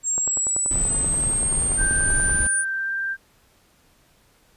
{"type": "linear sweep", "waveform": "sine", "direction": "up", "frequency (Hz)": [7459, 9397], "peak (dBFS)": -20, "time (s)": [0.03, 2.65], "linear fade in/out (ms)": 50}
{"type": "click train", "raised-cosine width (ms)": 1, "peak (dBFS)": -19, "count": 23, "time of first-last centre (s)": [0.18, 2.295], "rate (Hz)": 10.4}
{"type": "noise", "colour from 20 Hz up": "brown", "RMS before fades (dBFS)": -27, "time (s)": [0.71, 2.47], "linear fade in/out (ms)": 0}
{"type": "tone with pitch glide", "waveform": "sine", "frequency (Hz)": [1566, 1579.6], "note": ["G6", "G6"], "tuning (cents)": [-2, 13], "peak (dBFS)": -23, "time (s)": [1.77, 3.17], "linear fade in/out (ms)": 50, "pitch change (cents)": 15, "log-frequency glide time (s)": [2.76, 2.89]}
{"effects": ["pink hiss -59 dBFS RMS until 4.56 s", "resampled to 32000 Hz"]}